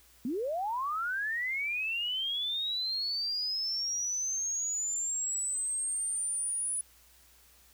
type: linear sweep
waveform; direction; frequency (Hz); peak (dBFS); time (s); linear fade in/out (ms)
sine; up; 220.3 to 9956; -30; 0.25-6.81; 2
effects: added 60 Hz sine -65 dBFS peak until 7.73 s + white hiss -61 dBFS RMS until 7.73 s

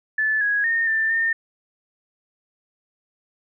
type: tone with pitch steps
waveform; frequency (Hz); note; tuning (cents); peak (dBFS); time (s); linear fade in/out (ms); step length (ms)
sine; 1741 / 1661 / 1833 / 1780 / 1818; A6 / G#6 / A#6 / A6 / A#6; -19 / 0 / -30 / +20 / -44; -18; 0.18-1.33; 5; 230
effects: none

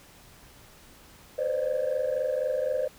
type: tone cluster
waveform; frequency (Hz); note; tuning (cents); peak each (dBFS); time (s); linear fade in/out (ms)
sine; 503 / 527 / 602; B4 / C5 / D5; +32 / +12 / +43; -30 / -27 / -28; 1.38-2.88; 10
effects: tanh soft clip ceiling -20 dBFS + pink hiss -53 dBFS RMS until 2.98 s

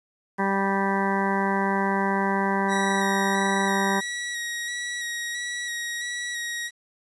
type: harmonic tone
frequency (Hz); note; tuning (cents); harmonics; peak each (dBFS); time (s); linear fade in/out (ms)
195.9; G3; -1; 1 / 2 / 3 / 4 / 5 / 6 / 8 / 9 / 10; -26 / -29 / -34 / -30 / -27 / -36 / -32 / -35 / -34; 0.38-4.01; 20
type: tone with vibrato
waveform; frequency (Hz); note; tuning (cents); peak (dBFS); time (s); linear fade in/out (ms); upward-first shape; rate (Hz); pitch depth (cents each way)
sawtooth; 1912; A#6; +43; -25; 2.68-6.71; 50; square; 1.5; 18
effects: resampled to 24000 Hz + 9-bit

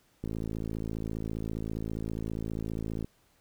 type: click train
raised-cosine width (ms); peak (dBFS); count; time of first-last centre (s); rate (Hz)
3; -22; 155; 0.24-3.045; 54.9
effects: pink hiss -67 dBFS RMS until 3.4 s

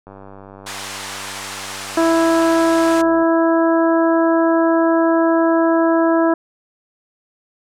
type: click train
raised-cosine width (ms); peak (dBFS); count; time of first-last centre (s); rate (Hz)
1; -24; 310; 0.07-3.226; 97.9
type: band-pass noise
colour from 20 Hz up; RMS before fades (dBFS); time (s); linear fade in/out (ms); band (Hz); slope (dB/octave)
pink; -30; 0.66-3.02; 10; 790 to 10000; 24
type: harmonic tone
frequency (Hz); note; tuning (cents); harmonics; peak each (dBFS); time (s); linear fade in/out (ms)
329.6; E4; 0; 1 / 2 / 3 / 4 / 5; -14 / -17 / -22 / -25 / -27; 1.97-6.34; 5
effects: none

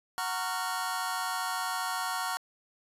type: chord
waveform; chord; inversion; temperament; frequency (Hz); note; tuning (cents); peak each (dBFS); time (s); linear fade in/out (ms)
sawtooth; Gb major seventh; none; just; 740 / 925 / 1110 / 1387.5; Gb5 / Bb5 / Db6 / F6; 0 / -14 / +2 / -12; -32; 0.18-2.37; 0
effects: resampled to 32000 Hz

